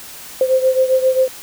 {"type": "beating tone pair", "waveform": "sine", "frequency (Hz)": [518, 525.5], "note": ["C5", "C5"], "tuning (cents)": [-17, 7], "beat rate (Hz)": 7.5, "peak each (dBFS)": [-13, -17], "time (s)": [0.41, 1.28], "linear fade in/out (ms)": 2, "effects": ["white hiss -35 dBFS RMS until 1.42 s"]}